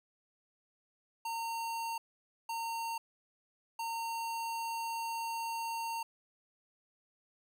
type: tone bursts at uneven times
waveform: square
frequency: 916 Hz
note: A#5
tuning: 31 cents flat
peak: -36 dBFS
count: 3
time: 1.25-1.98 / 2.49-2.98 / 3.79-6.03 s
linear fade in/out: 5 ms
effects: none